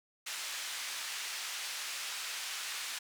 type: band-pass noise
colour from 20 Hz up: pink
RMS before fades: -40 dBFS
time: 0.26-2.99 s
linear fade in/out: 10 ms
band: 1800 to 8900 Hz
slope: 12 dB/octave
effects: none